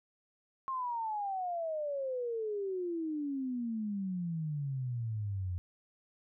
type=exponential sweep; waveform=sine; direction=down; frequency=1076 to 87.31 Hz; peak=-33 dBFS; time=0.68-5.58 s; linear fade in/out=0 ms; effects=none